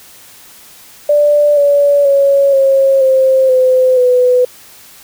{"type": "tone with pitch steps", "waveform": "sine", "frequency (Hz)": [587.3, 571.6, 556.3, 541.4, 526.9, 512.8, 499], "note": ["D5", "D5", "C#5", "C#5", "C5", "C5", "B4"], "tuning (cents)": [0, -47, 6, -41, 12, -35, 18], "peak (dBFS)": -6, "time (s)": [1.09, 4.45], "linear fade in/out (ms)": 5, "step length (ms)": 480, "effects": ["white hiss -39 dBFS RMS until 5.03 s"]}